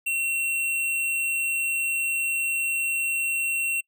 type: tone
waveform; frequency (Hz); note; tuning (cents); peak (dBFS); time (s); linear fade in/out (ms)
square; 2725; F7; -43; -24; 0.06-3.81; 10
effects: noise-tail reverb RT60 0.1 s tail -24 dB re dry